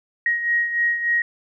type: beating tone pair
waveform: sine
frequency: 1885 / 1888.4 Hz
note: A#6 / A#6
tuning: +19 / +22 cents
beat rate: 3.4 Hz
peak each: -19 / -26 dBFS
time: 0.26-1.22 s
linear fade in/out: 2 ms
effects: none